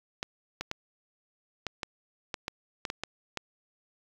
clicks, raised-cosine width 0.2 ms, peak -15 dBFS, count 11, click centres 0.229 / 0.61 / 0.714 / 1.667 / 1.832 / 2.342 / 2.481 / 2.852 / 2.901 / 3.036 / 3.373 s, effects low-pass 7000 Hz 12 dB/octave + 7-bit

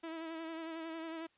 sawtooth tone with vibrato, 325.4 Hz, E4, 22 cents flat, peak -37 dBFS, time 0.03-1.27 s, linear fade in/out 10 ms, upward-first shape sine, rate 11 Hz, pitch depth 35 cents each way, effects white hiss -72 dBFS RMS until 1.37 s + resampled to 8000 Hz

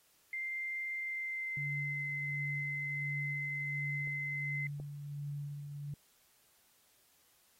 sine tone with pitch glide, 2093 to 2059 Hz, C7 to C7, 0 to -28 cents, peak -36 dBFS, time 0.33-4.67 s, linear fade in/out 2 ms, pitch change -28 cents, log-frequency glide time 0.95-2.07 s
sine tone with tremolo, 144.1 Hz, D3, 33 cents flat, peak -37 dBFS, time 1.57-5.94 s, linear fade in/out 2 ms, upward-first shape sine, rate 1.4 Hz, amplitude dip 45%
clicks, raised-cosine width 2 ms, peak -43 / -35 dBFS, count 2, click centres 4.074 / 4.8 s
effects white hiss -69 dBFS RMS until 7.59 s + AAC 48 kbps

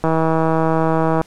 click train, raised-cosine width 1 ms, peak -4 dBFS, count 190, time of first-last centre 0.04-1.214 s, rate 161 Hz, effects pink hiss -49 dBFS RMS until 1.26 s + low-pass 10000 Hz 12 dB/octave

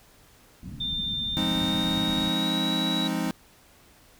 white low-pass noise, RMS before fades -38 dBFS, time 0.63-2.3 s, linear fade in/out 0 ms, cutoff 250 Hz, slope 48 dB/octave
sine tone with pitch glide, 3595 to 3875 Hz, A7 to B7, +36 to -34 cents, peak -27 dBFS, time 0.8-3.08 s, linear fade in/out 10 ms, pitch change +130 cents, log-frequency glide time 1.3-2.73 s
square chord, F minor seventh, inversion none, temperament equal, 174.61 / 207.7 / 261.6 / 311.1 Hz, F3 / Ab3 / C4 / Eb4, 0 / 0 / 0 / 0 cents, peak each -32 dBFS, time 1.37-3.31 s, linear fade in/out 0 ms
effects pink hiss -56 dBFS RMS until 4.19 s

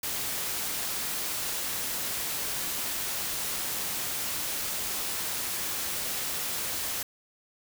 white noise, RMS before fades -32 dBFS, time 0.03-7.03 s, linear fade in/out 5 ms, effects none

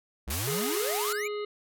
square exponential sweep, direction up, 61.6 to 2484 Hz, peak -33 dBFS, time 0.27-1.28 s, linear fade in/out 10 ms
white band-pass noise, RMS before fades -34 dBFS, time 0.3-1.13 s, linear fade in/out 5 ms, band 650 to 16000 Hz, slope 48 dB/octave
harmonic tone, 416.6 Hz, G#4, 5 cents sharp, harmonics 1 / 3 / 5 / 7 / 9 / 10, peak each -31 / -41 / -45 / -48 / -50 / -51 dBFS, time 0.47-1.45 s, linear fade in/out 5 ms
effects none

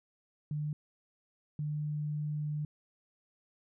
sine tone bursts at uneven times, 149.8 Hz, D3, 35 cents sharp, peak -32 dBFS, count 2, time 0.51-0.73 / 1.59-2.65 s, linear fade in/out 2 ms, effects none

